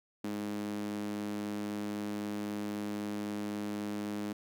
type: tone with high-pass filter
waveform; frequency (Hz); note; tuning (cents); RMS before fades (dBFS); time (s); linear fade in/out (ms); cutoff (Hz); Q
sawtooth; 103.83; G#2; 0; -37; 0.24-4.33; 5; 250; 5.5
effects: none